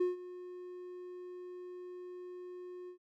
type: tone with ADSR envelope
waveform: triangle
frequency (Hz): 360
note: F#4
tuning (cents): -47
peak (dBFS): -24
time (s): 0-2.98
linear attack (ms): 10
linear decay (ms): 150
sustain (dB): -18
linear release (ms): 94
effects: tanh soft clip ceiling -21 dBFS